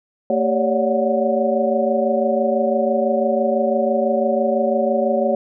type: tone cluster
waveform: sine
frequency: 227.8 / 391.4 / 557 / 583 / 733 Hz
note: A#3 / G4 / C#5 / D5 / F#5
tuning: -40 / -3 / +8 / -13 / -16 cents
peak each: -22 / -24 / -19 / -22 / -25 dBFS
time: 0.3-5.35 s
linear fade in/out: 2 ms
effects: none